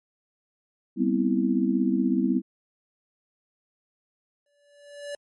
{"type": "chord", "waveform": "sine", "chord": "C major seventh", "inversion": "second", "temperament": "just", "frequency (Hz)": [196.22, 245.3, 261.6, 327], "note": ["G3", "B3", "C4", "E4"], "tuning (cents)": [2, -12, 0, -14], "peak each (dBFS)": [-26, -25, -26, -27], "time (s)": [0.96, 2.42], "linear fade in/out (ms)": 50}
{"type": "tone with exponential growth", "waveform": "square", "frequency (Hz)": 577, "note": "D5", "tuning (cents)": -31, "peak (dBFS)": -31, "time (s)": [4.46, 5.15], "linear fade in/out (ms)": 2, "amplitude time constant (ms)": 150}
{"effects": ["MP3 48 kbps"]}